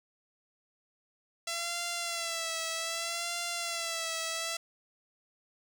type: tone with vibrato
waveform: 5% pulse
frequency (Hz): 672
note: E5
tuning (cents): +33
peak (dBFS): -21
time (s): 1.47-4.57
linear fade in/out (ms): 5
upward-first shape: sine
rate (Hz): 0.64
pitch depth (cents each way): 50
effects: none